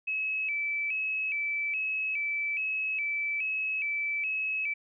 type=tone with vibrato; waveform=sine; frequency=2441 Hz; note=D#7; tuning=34 cents flat; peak=-28 dBFS; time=0.07-4.74 s; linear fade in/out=10 ms; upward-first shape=square; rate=1.2 Hz; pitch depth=91 cents each way; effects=none